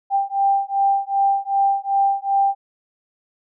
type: beating tone pair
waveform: sine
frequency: 789 / 791.6 Hz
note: G5 / G5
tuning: +11 / +17 cents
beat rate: 2.6 Hz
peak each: -19 dBFS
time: 0.1-2.55 s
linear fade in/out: 50 ms
effects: none